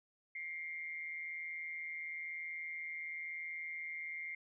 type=tone with amplitude modulation; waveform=sine; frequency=2118 Hz; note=C7; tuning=21 cents sharp; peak=-38 dBFS; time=0.35-4.35 s; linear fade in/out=5 ms; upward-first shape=sine; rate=161 Hz; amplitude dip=60%; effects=none